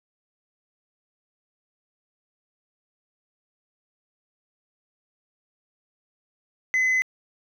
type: tone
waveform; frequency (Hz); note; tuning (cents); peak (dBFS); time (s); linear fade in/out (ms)
sine; 2030; B6; +47; -16; 6.74-7.02; 0
effects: tanh soft clip ceiling -18 dBFS + 9-bit